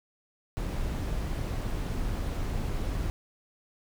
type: noise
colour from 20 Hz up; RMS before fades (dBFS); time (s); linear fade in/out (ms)
brown; -31; 0.57-3.1; 0
effects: none